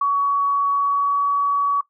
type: tone with pitch glide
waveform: sine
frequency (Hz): 1126 to 1133.2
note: C#6 to C#6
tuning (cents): +27 to +38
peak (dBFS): -16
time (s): 0.01-1.81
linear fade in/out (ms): 5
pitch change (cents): +11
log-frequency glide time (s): 0.72-1.22
effects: noise-tail reverb RT60 0.1 s tail -17 dB re dry